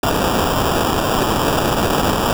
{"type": "noise with sample-and-hold", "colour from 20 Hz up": "white", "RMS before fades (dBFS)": -17, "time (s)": [0.03, 2.33], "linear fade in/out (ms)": 2, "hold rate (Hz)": 2100, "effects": []}